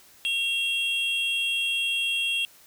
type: tone pair together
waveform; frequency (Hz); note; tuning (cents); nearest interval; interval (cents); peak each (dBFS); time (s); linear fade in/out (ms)
triangle; 2740 / 3258; F7 / G#7; -34 / -34; minor third; 300; -25; 0.25-2.45; 0
effects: white hiss -54 dBFS RMS until 2.66 s